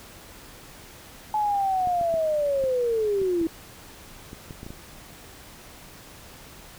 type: linear sweep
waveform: sine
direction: down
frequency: 860 to 321 Hz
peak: -21 dBFS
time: 1.34-3.47 s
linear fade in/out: 2 ms
type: clicks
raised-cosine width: 3 ms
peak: -25 dBFS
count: 11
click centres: 1.873 / 2.012 / 2.141 / 2.639 / 3.217 / 3.414 / 4.331 / 4.508 / 4.631 / 4.665 / 4.705 s
effects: pink hiss -46 dBFS RMS until 6.78 s